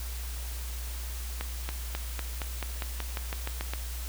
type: accelerating click train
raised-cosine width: 0.3 ms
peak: -17 dBFS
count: 13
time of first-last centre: 1.41-3.736 s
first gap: 280 ms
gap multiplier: 0.93
effects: added 60 Hz sine -34 dBFS peak until 4.08 s + white hiss -43 dBFS RMS until 4.08 s